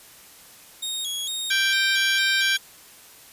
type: tone with vibrato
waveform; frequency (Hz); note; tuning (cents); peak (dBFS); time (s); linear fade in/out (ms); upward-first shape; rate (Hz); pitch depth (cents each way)
sawtooth; 3520; A7; 0; -24; 0.82-2.58; 10; square; 2.2; 96
type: harmonic tone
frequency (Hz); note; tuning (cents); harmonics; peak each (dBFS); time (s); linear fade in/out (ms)
784; G5; 0; 2 / 3 / 4 / 5 / 6 / 7; -22 / -26 / -28 / -30 / -32 / -33; 1.5-2.57; 10
effects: white hiss -48 dBFS RMS until 3.32 s + resampled to 32000 Hz